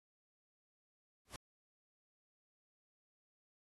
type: noise with exponential growth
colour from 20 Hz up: pink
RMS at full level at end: -43 dBFS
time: 1.25-1.36 s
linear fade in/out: 2 ms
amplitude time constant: 22 ms
effects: AAC 32 kbps